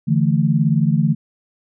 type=chord; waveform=sine; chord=D suspended second; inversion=none; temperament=just; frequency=146.83 / 165.19 / 220.2 Hz; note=D3 / E3 / A3; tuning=0 / +4 / +2 cents; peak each=-17 / -17 / -19 dBFS; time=0.07-1.15 s; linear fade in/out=20 ms; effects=none